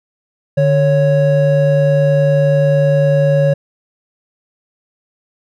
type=tone pair together; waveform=triangle; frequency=148.4 / 554.5 Hz; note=D3 / C#5; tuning=+18 / 0 cents; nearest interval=octave + major seventh; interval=2282 cents; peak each=-10 dBFS; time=0.57-3.54 s; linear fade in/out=10 ms; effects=none